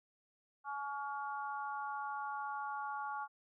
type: harmonic tone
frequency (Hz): 282.1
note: C#4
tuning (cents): +30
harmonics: 3 / 4 / 5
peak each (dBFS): -41 / -43 / -45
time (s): 0.64-3.28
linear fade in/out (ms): 50
effects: none